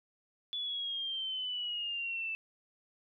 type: exponential sweep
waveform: sine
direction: down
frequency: 3450 to 2637 Hz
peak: -34 dBFS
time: 0.53-2.35 s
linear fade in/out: 0 ms
effects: none